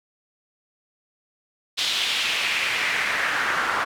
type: noise with band-pass filter sweep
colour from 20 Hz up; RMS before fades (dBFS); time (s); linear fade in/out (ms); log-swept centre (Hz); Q
pink; -24; 1.77-3.85; 20; 3700 to 1300; 2.4
effects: none